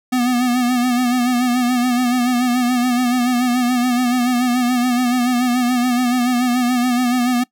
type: tone with vibrato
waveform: square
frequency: 246.9 Hz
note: B3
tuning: in tune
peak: -15 dBFS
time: 0.12-7.44 s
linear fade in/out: 10 ms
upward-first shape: sine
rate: 7 Hz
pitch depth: 52 cents each way
effects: noise-tail reverb RT60 0.1 s tail -21 dB re dry